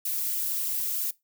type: noise with flanger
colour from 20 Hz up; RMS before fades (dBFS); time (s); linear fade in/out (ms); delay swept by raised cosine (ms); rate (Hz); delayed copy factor
violet; -29; 0.05-1.11; 5; 0.48 to 3.08; 3.2; -0.55
effects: noise-tail reverb RT60 0.2 s tail -21 dB re dry